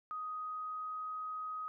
sine tone with pitch glide, 1250 to 1257.2 Hz, D#6 to D#6, +8 to +18 cents, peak -38 dBFS, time 0.11-1.68 s, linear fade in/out 0 ms, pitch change +10 cents, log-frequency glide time 0.31-1.11 s, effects none

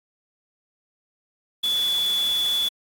sine tone in noise, 3441 Hz, A7, 39 cents flat, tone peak -20 dBFS, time 1.63-2.69 s, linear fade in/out 10 ms, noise white, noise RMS -35 dBFS, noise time 1.63-2.69 s, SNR +12 dB, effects AAC 64 kbps

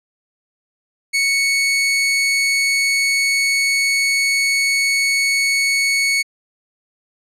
sawtooth tone, 2217 Hz, C#7, in tune, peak -11 dBFS, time 1.13-6.23 s, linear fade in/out 20 ms, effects low-pass 10000 Hz 12 dB/octave

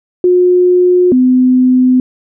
sine tone pair in turn, 360 / 254.2 Hz, F#4 / C4, -47 / -50 cents, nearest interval tritone, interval 603 cents, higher first, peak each -5 dBFS, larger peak neither, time 0.24-1.12 / 1.12-2 s, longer neither, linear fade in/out 2 ms, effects none

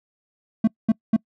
triangle tone bursts, 221.8 Hz, A3, 14 cents sharp, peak -11 dBFS, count 3, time 0.64-1.165 s, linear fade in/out 5 ms, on 35 ms, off 210 ms, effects noise-tail reverb RT60 0.1 s tail -26 dB re dry

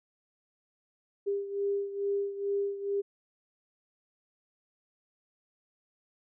sine beating tone pair, 400 / 402.3 Hz, G4 / G4, +35 / +45 cents, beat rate 2.3 Hz, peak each -30 / -35 dBFS, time 1.26-3.02 s, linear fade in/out 20 ms, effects none

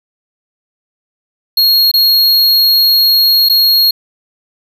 square tone with dropouts, 4286 Hz, C8, 41 cents sharp, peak -7 dBFS, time 1.57-3.91 s, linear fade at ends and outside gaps 5 ms, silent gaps 1.915-1.938 / 3.488-3.496 s, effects none

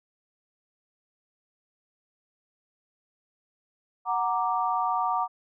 sine chord, Gb augmented, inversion none, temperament equal, 740 / 932.3 / 1174.7 Hz, Gb5 / Bb5 / D6, 0 / 0 / 0 cents, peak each -28 dBFS, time 4.05-5.28 s, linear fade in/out 50 ms, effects none

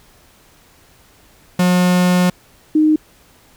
45% pulse / sine tone pair in turn, 180 / 308.6 Hz, F#3 / D#4, -47 / -14 cents, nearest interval major sixth, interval 933 cents, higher second, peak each -11 / -9 dBFS, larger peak second, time 1.59-2.3 / 2.75-2.96 s, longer first, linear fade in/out 5 ms, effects pink hiss -50 dBFS RMS until 3.56 s

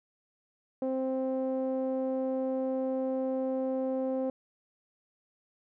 sawtooth tone with low-pass filter, 262 Hz, C4, 2 cents sharp, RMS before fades -31 dBFS, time 0.82-4.3 s, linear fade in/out 2 ms, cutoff 570 Hz, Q 2.9, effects none

